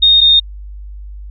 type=tone pair in turn; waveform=sine; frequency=3699 / 3676 Hz; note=A#7 / A#7; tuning=-14 / -25 cents; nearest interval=unison; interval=11 cents; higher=first; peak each=-5 dBFS; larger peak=neither; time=0.02-0.21 / 0.21-0.4 s; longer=neither; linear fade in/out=10 ms; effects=added 50 Hz sine -27 dBFS peak until 1.3 s